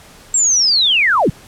sine linear sweep, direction down, 7660 to 90.3 Hz, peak -10 dBFS, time 0.34-1.3 s, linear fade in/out 5 ms, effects pink hiss -42 dBFS RMS until 1.47 s + low-pass 12000 Hz 12 dB/octave

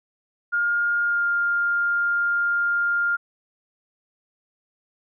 sine tone with pitch glide, 1415 to 1403.6 Hz, F6 to F6, +22 to +8 cents, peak -19 dBFS, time 0.52-3.17 s, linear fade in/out 20 ms, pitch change -14 cents, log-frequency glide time 1.05-1.25 s, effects none

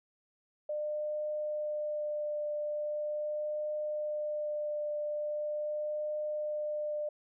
sine tone with vibrato, 600 Hz, D5, 37 cents sharp, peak -32 dBFS, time 0.69-7.09 s, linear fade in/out 5 ms, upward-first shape triangle, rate 0.41 Hz, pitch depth 13 cents each way, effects none

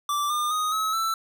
square tone with pitch steps, 1169 / 1206.7 / 1245.7 / 1285.9 / 1327.4 Hz, D6 / D6 / D#6 / E6 / E6, -8 / +47 / +2 / -43 / +12 cents, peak -24 dBFS, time 0.09-1.14 s, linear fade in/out 2 ms, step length 210 ms, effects none

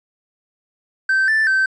triangle tone with pitch steps, 1552 / 1764 / 1548 Hz, G6 / A6 / G6, -18 / +4 / -22 cents, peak -11 dBFS, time 1.09-1.66 s, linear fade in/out 5 ms, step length 190 ms, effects tanh soft clip ceiling -8 dBFS + resampled to 22050 Hz

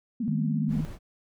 sine tone with vibrato, 220 Hz, A3, in tune, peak -26 dBFS, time 0.2-0.81 s, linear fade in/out 5 ms, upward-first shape sine, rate 17 Hz, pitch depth 200 cents each way
sine tone, 155.56 Hz, D#3, in tune, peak -27 dBFS, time 0.28-0.85 s, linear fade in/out 0 ms
brown noise, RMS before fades -38 dBFS, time 0.68-0.99 s, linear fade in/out 50 ms
effects none

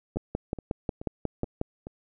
two click trains, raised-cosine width 2 ms, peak -24 / -14 dBFS, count 5 / 9, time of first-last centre 0.16-1.869 / 0.17-1.614 s, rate 2.34 / 5.54 Hz, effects none

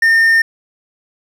triangle tone, 1817 Hz, A#6, 45 cents flat, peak -6 dBFS, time 0.02-0.42 s, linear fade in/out 5 ms, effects none

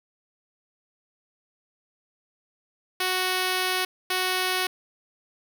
5% pulse tone bursts at uneven times, 370 Hz, F#4, in tune, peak -12 dBFS, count 2, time 3-3.85 / 4.1-4.67 s, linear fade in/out 5 ms, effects none

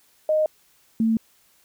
sine tone pair in turn, 619 / 224.1 Hz, D#5 / A3, -9 / +32 cents, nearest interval octave + tritone, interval 1759 cents, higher first, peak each -17 dBFS, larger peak neither, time 0.29-0.46 / 1-1.17 s, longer neither, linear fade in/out 2 ms, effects white hiss -60 dBFS RMS until 1.64 s

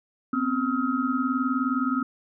sine tone cluster, 248.3 / 267.7 / 1274 / 1377 Hz, B3 / C4 / D#6 / F6, +9 / +40 / +41 / -25 cents, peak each -27 / -26 / -29 / -33 dBFS, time 0.33-2.03 s, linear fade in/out 5 ms, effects none

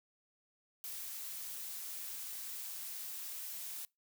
blue noise, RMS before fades -44 dBFS, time 0.84-3.85 s, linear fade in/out 0 ms, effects noise-tail reverb RT60 0.2 s tail -24 dB re dry

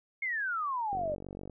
sine exponential sweep, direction down, 2183 to 578 Hz, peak -30 dBFS, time 0.22-1.15 s, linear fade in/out 5 ms
click train, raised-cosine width 2 ms, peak -29 dBFS, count 28, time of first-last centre 0.93-1.497 s, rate 47.6 Hz
effects none

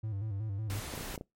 triangle tone with vibrato, 103.83 Hz, G#2, in tune, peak -31 dBFS, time 0.03-0.8 s, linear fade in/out 10 ms, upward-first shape square, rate 5.4 Hz, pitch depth 91 cents each way
pink noise, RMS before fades -41 dBFS, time 0.7-1.16 s, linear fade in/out 0 ms
clicks, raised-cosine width 2 ms, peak -27 dBFS, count 6, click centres 0.938 / 0.978 / 1.01 / 1.142 / 1.178 / 1.211 s
effects noise-tail reverb RT60 0.2 s tail -24 dB re dry + MP3 64 kbps

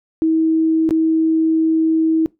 sine tone with dropouts, 321.1 Hz, E4, 45 cents flat, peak -12 dBFS, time 0.22-2.26 s, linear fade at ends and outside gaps 0 ms, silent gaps 0.891-0.908 s, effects noise-tail reverb RT60 0.2 s tail -22 dB re dry

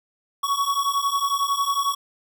square beating tone pair, 1113 / 1124 Hz, C#6 / C#6, +7 / +24 cents, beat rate 11 Hz, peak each -25 / -24 dBFS, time 0.43-1.95 s, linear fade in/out 10 ms, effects none

